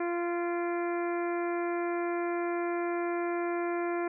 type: harmonic tone with a mistuned harmonic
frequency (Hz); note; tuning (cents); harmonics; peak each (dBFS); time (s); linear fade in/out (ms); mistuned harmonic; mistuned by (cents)
346; F4; -16; 1 / 2 / 3 / 4 / 5 / 6 / 7; -30 / -36 / -40 / -42 / -44 / -46 / -47; 0-4.08; 5; 7; -29
effects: none